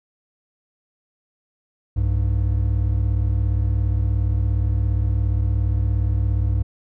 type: tone pair together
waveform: triangle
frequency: 63.31 / 100.5 Hz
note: B1 / G2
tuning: +44 / +44 cents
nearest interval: minor sixth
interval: 800 cents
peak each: -18 dBFS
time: 1.96-6.63 s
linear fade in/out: 10 ms
effects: none